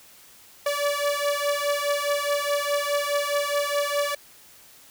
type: beating tone pair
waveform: sawtooth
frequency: 574 / 578.8 Hz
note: D5 / D5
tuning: -40 / -25 cents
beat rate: 4.8 Hz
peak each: -22 dBFS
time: 0.66-4.15 s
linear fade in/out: 5 ms
effects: white hiss -51 dBFS RMS until 4.9 s